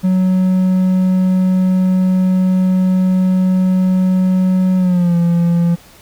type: tone with pitch glide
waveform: triangle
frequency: 185.5 to 171.09 Hz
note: F#3 to F3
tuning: +5 to -35 cents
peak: -8 dBFS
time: 0.03-5.76 s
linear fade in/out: 20 ms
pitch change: -140 cents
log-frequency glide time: 4.77-5.16 s
effects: pink hiss -43 dBFS RMS until 6.01 s